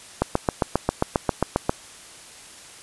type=click train; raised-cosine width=1 ms; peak=-4 dBFS; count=12; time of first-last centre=0.22-1.695 s; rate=7.46 Hz; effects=white hiss -44 dBFS RMS until 2.82 s + resampled to 24000 Hz